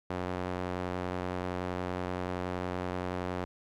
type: tone with band-pass filter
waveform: sawtooth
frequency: 90.6 Hz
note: F#2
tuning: 36 cents flat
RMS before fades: -35 dBFS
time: 0.1-3.45 s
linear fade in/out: 5 ms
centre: 700 Hz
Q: 0.56
effects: none